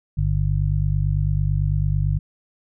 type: harmonic tone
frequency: 49 Hz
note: G1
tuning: in tune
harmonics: 1 / 2 / 3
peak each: -22 / -22 / -22 dBFS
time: 0.17-2.19 s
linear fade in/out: 10 ms
effects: none